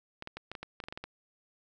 clicks, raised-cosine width 0.3 ms, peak -24 dBFS, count 12, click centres 0.224 / 0.274 / 0.37 / 0.516 / 0.552 / 0.63 / 0.802 / 0.839 / 0.885 / 0.925 / 0.975 / 1.04 s, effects none

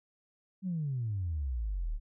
sine exponential sweep, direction down, 196 to 34.65 Hz, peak -30 dBFS, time 0.62-2 s, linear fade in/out 50 ms, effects tanh soft clip ceiling -26 dBFS

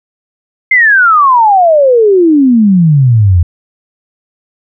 sine exponential sweep, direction down, 2121 to 82.2 Hz, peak -3 dBFS, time 0.71-3.43 s, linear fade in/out 5 ms, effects none

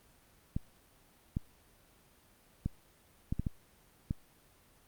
clicks, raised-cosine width 5 ms, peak -20 dBFS, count 7, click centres 0.565 / 1.369 / 2.66 / 3.325 / 3.396 / 3.468 / 4.109 s, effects pink hiss -64 dBFS RMS until 4.87 s + Opus 32 kbps

